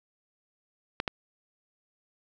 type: clicks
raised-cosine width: 0.3 ms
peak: -12 dBFS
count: 2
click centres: 1.001 / 1.078 s
effects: none